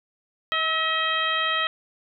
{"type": "harmonic tone with a mistuned harmonic", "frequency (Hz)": 637, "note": "D#5", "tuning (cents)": 41, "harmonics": [1, 2, 3, 4, 5, 6], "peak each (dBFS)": [-34, -26, -27, -31, -27, -34], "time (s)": [0.52, 1.67], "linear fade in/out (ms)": 0, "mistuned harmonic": 2, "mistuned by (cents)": 27, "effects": []}